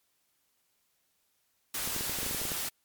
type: noise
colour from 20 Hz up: white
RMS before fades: -34 dBFS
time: 1.74-2.69 s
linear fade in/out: 5 ms
type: clicks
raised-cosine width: 2 ms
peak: -26 dBFS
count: 12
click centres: 1.875 / 1.964 / 2.009 / 2.096 / 2.187 / 2.231 / 2.264 / 2.311 / 2.347 / 2.416 / 2.453 / 2.518 s
effects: white hiss -74 dBFS RMS until 2.84 s + MP3 96 kbps